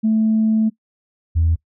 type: tone pair in turn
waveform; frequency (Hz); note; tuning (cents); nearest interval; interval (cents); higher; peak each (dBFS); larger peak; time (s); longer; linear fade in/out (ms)
sine; 219.5 / 82.07; A3 / E2; -4 / -7; octave + perfect fourth; 1703; first; -12; neither; 0.03-0.7 / 1.35-1.56; first; 20
effects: noise-tail reverb RT60 0.1 s tail -21 dB re dry + tanh soft clip ceiling -9 dBFS